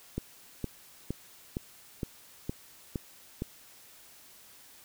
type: click train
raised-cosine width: 3 ms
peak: -19 dBFS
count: 8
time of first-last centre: 0.18-3.421 s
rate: 2.16 Hz
effects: white hiss -55 dBFS RMS until 4.84 s